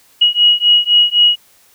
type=beating tone pair; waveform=sine; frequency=2900 / 2903.9 Hz; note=F#7 / F#7; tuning=-35 / -33 cents; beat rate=3.9 Hz; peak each=-11 dBFS; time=0.21-1.36 s; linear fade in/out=10 ms; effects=white hiss -50 dBFS RMS until 1.74 s